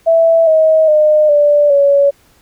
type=tone with pitch steps; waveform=sine; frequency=659.3 / 633.9 / 609.5 / 586 / 563.4 Hz; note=E5 / D#5 / D#5 / D5 / C#5; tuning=0 / +32 / -36 / -4 / +28 cents; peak=-6 dBFS; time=0.06-2.11 s; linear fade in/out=20 ms; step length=410 ms; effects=pink hiss -51 dBFS RMS until 2.41 s